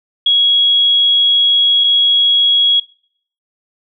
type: tone pair in turn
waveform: sine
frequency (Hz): 3322 / 3322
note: G#7 / G#7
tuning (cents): 0 / 0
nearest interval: unison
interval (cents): 0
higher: neither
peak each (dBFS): -8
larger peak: neither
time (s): 0.26-1.84 / 1.84-2.8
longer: first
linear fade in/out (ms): 5
effects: noise-tail reverb RT60 0.6 s tail -22 dB re dry